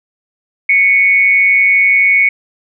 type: tone with amplitude modulation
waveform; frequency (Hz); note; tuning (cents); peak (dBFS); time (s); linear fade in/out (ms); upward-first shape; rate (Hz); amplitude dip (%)
sine; 2217; C#7; 0; -4; 0.69-2.29; 5; sine; 195; 55
effects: none